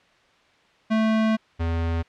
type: tone pair in turn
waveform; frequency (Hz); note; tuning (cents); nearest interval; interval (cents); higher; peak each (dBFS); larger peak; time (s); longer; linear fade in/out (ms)
square; 220 / 83.17; A3 / E2; 0 / +16; octave + perfect fourth; 1684; first; -19 / -23; first; 0.9-1.37 / 1.59-2.03; first; 20
effects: white hiss -58 dBFS RMS until 2.08 s + low-pass 3000 Hz 12 dB/octave